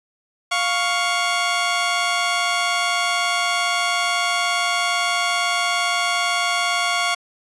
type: tone pair together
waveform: 15% pulse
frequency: 702.1 / 1112 Hz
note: F5 / C#6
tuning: +9 / +5 cents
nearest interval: minor sixth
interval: 796 cents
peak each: -15 dBFS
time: 0.51-7.15 s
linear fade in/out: 10 ms
effects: resampled to 22050 Hz